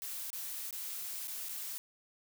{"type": "noise with dropouts", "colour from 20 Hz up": "blue", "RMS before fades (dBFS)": -41, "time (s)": [0.02, 1.78], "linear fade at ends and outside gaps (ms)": 0, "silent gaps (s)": [[0.303, 0.33], [0.708, 0.727], [1.273, 1.28], [1.486, 1.492]], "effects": []}